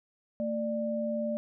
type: tone pair together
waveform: sine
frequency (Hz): 225 / 593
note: A3 / D5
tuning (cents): +39 / +17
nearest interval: octave + perfect fourth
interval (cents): 1678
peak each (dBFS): -32 / -31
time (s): 0.4-1.37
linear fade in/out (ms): 0
effects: none